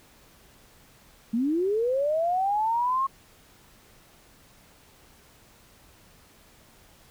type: linear sweep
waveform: sine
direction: up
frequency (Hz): 216.8 to 1092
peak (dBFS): -22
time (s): 1.33-3.07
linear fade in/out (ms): 10
effects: pink hiss -56 dBFS RMS until 7.1 s